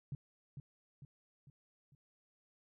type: tone with echo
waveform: sine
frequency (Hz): 138.59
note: C#3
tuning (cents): 0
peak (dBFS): -38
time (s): 0.12-0.15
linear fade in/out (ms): 2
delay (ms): 450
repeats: 4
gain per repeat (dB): -6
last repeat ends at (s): 1.95
effects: none